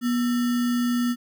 sine tone with sample-and-hold, 242.1 Hz, B3, 34 cents flat, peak -20 dBFS, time 0.01-1.16 s, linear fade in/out 50 ms, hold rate 1575 Hz, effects none

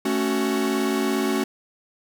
45% pulse chord, F# minor, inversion first, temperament equal with one note detuned, 220 / 277.2 / 372.8 Hz, A3 / C#4 / F#4, 0 / 0 / +13 cents, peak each -26 / -25 / -25 dBFS, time 0.05-1.44 s, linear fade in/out 5 ms, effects none

